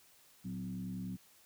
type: tone with frequency modulation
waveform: sine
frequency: 185 Hz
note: F#3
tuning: in tune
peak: -38 dBFS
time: 0.44-1.17 s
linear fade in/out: 20 ms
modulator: 70 Hz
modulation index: 0.9
effects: white hiss -64 dBFS RMS until 1.45 s